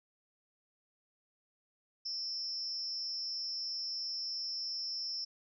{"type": "tone with amplitude modulation", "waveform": "sine", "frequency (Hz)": 5320, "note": "E8", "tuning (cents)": 15, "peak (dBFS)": -32, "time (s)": [2.05, 5.25], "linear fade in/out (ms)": 10, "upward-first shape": "sine", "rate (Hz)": 277, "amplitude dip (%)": 85, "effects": []}